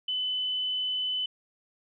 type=tone; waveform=sine; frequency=3014 Hz; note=F#7; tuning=31 cents sharp; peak=-27 dBFS; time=0.08-1.26 s; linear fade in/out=5 ms; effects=none